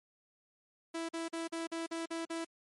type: tone bursts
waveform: sawtooth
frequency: 330.3 Hz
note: E4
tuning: 4 cents sharp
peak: -32 dBFS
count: 8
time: 0.94-2.448 s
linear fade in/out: 10 ms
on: 150 ms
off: 44 ms
effects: MP3 48 kbps